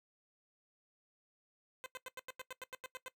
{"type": "tone bursts", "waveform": "10% pulse", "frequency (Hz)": 514, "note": "C5", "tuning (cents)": -31, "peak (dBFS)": -35, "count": 12, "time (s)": [1.84, 3.082], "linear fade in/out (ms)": 0, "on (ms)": 21, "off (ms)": 90, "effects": ["noise-tail reverb RT60 0.1 s tail -19 dB re dry"]}